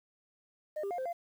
sine tone with pitch steps, 611 / 397.9 / 706 / 521 / 689 Hz, D#5 / G4 / F5 / C5 / F5, -32 / +26 / +19 / -7 / -24 cents, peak -31 dBFS, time 0.76-1.13 s, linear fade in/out 10 ms, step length 74 ms, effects tanh soft clip ceiling -32 dBFS + 10-bit

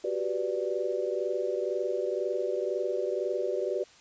sine chord, G major seventh, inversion third, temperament equal, 370 / 392 / 493.9 / 587.3 Hz, F#4 / G4 / B4 / D5, 0 / 0 / 0 / 0 cents, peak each -33 dBFS, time 0.04-3.84 s, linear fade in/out 5 ms, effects white hiss -56 dBFS RMS until 4 s + resampled to 16000 Hz

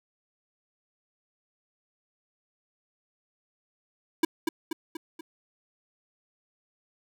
square tone with echo, 324.8 Hz, E4, 26 cents flat, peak -19 dBFS, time 4.23-4.25 s, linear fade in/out 5 ms, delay 240 ms, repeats 4, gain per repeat -5 dB, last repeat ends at 5.21 s, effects none

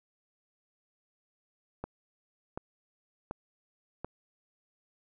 click train, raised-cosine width 1 ms, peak -22 dBFS, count 4, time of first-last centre 1.84-4.046 s, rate 1.36 Hz, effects none

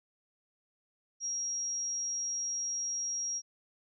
sine tone, 5640 Hz, F8, 16 cents sharp, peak -32 dBFS, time 1.2-3.42 s, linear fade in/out 50 ms, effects none

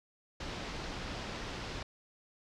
pink low-pass noise, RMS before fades -41 dBFS, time 0.4-1.83 s, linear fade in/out 5 ms, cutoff 5500 Hz, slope 24 dB/octave, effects none

